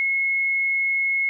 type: tone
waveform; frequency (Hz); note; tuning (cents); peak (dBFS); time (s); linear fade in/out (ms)
sine; 2174; C#7; -34; -19; 0-1.29; 0
effects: none